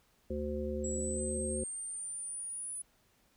harmonic tone, 74.1 Hz, D2, 16 cents sharp, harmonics 1 / 3 / 5 / 7, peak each -39 / -39 / -39 / -39 dBFS, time 0.3-1.64 s, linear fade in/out 5 ms
sine linear sweep, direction up, 7700 to 9956 Hz, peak -38 dBFS, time 0.84-2.82 s, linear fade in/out 5 ms
effects pink hiss -70 dBFS RMS until 3.36 s

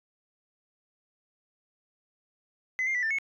sine tone with pitch steps, 2030 / 2110 / 1969 / 1784 / 2197 Hz, B6 / C7 / B6 / A6 / C#7, +47 / +14 / -6 / +23 / -16 cents, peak -24 dBFS, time 2.79-3.185 s, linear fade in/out 0 ms, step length 79 ms, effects tanh soft clip ceiling -23 dBFS

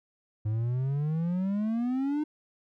triangle exponential sweep, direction up, 104.9 to 307.5 Hz, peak -24 dBFS, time 0.45-2.24 s, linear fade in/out 10 ms, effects none

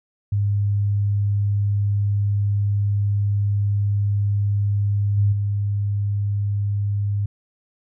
sine tone with level steps, 101.7 Hz, G#2, 36 cents flat, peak -17 / -14 / -19 dBFS, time 0.32-7.26 s, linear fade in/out 5 ms, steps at 5.17 / 5.32 s, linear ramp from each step 10 ms, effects none

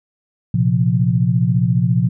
sine chord, Bb suspended second, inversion none, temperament just, 116.54 / 131.11 / 174.81 Hz, Bb2 / C3 / F3, 0 / +4 / +2 cents, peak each -17 dBFS, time 0.54-2.09 s, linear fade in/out 5 ms, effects none

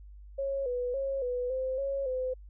sine tone with pitch steps, 548 / 493.1 / 544 / 494.6 / 520 / 550 / 512 Hz, C#5 / B4 / C#5 / B4 / C5 / C#5 / C5, -20 / -3 / -33 / +3 / -11 / -14 / -38 cents, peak -29 dBFS, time 0.38-2.34 s, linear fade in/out 10 ms, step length 280 ms, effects added 50 Hz sine -46 dBFS peak until 2.49 s

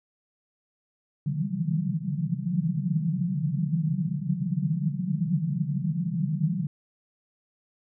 white band-pass noise, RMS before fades -27 dBFS, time 1.26-6.67 s, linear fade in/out 2 ms, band 140 to 190 Hz, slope 96 dB/octave, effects none

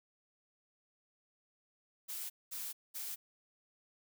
blue noise bursts, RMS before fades -42 dBFS, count 3, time 2.08-3.16 s, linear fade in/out 20 ms, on 220 ms, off 210 ms, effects none

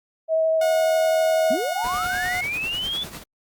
sine tone with vibrato, 642 Hz, E5, 46 cents flat, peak -17 dBFS, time 0.28-1.58 s, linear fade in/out 50 ms, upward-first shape sine, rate 12 Hz, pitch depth 8 cents each way
sawtooth tone, 726 Hz, F#5, 33 cents flat, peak -22 dBFS, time 0.61-2.41 s, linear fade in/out 5 ms
sine linear sweep, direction up, 200 to 3509 Hz, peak -24 dBFS, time 1.5-3.04 s, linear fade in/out 10 ms
pink noise with tremolo, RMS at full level -35 dBFS, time 1.83-3.24 s, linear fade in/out 20 ms, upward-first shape sine, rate 10 Hz, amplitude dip 60%
effects Opus 48 kbps

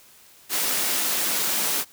white high-pass noise, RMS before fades -24 dBFS, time 0.49-1.85 s, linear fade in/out 50 ms, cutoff 170 Hz, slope 24 dB/octave, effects white hiss -52 dBFS RMS until 1.92 s

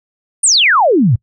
sine exponential sweep, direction down, 9700 to 99 Hz, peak -7 dBFS, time 0.43-1.16 s, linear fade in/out 10 ms, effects noise-tail reverb RT60 0.1 s tail -24 dB re dry

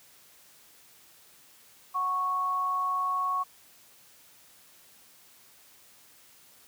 sine tone pair together, 738 / 1105.8 Hz, F#5 / C#6, -5 / -5 cents, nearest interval perfect fifth, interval 700 cents, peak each -38 / -26 dBFS, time 1.94-3.44 s, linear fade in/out 20 ms, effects white hiss -57 dBFS RMS until 6.67 s + high-pass 60 Hz 12 dB/octave

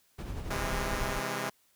brown noise with tremolo, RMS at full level -34 dBFS, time 0.18-1.2 s, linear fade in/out 10 ms, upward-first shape triangle, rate 11 Hz, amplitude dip 50%
5% pulse chord, C augmented, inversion none, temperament equal with one note detuned, 130.81 / 164.81 / 204.2 Hz, C3 / E3 / G#3, 0 / 0 / -29 cents, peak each -25 / -27 / -24 dBFS, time 0.5-1.5 s, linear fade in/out 10 ms
effects white hiss -68 dBFS RMS until 1.75 s

